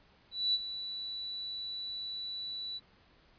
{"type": "tone with ADSR envelope", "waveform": "sine", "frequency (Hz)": 3951, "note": "B7", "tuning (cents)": 0, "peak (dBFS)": -25, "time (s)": [0.31, 2.8], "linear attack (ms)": 230, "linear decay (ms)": 37, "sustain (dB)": -12, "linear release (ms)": 33, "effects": ["pink hiss -64 dBFS RMS until 3.38 s", "resampled to 11025 Hz"]}